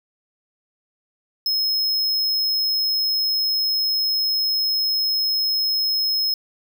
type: tone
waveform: square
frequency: 5160 Hz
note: E8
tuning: 38 cents flat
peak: -19 dBFS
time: 1.46-6.34 s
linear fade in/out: 2 ms
effects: none